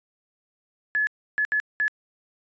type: tone bursts at uneven times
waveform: sine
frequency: 1710 Hz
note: A6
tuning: 50 cents flat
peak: -20 dBFS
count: 4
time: 0.95-1.07 / 1.38-1.45 / 1.52-1.6 / 1.8-1.88 s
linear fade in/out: 0 ms
effects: resampled to 16000 Hz